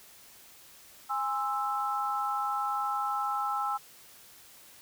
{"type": "chord", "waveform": "sine", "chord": "Ab augmented", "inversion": "none", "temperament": "equal with one note detuned", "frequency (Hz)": [821.5, 1046.5, 1318.5], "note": ["Ab5", "C6", "E6"], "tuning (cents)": [-19, 0, 0], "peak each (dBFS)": [-32, -37, -31], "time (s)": [1.09, 3.78], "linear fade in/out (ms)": 20, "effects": ["white hiss -54 dBFS RMS until 4.81 s"]}